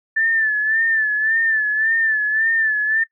sine tone with vibrato, 1760 Hz, A6, in tune, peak -15 dBFS, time 0.16-3.04 s, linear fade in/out 10 ms, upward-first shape sine, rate 1.8 Hz, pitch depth 59 cents each way, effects noise-tail reverb RT60 0.1 s tail -19 dB re dry

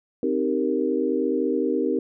sine chord, C minor seventh, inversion none, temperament equal, 261.6 / 311.1 / 392 / 466.2 Hz, C4 / Eb4 / G4 / Bb4, 0 / 0 / 0 / 0 cents, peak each -26 dBFS, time 0.23-1.99 s, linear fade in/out 2 ms, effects none

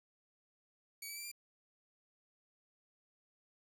10% pulse tone with pitch steps, 2262 / 2302 / 2342 / 2383 Hz, C#7 / D7 / D7 / D7, +34 / -35 / -5 / +25 cents, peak -35 dBFS, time 1.02-1.316 s, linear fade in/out 5 ms, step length 74 ms, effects 11-bit

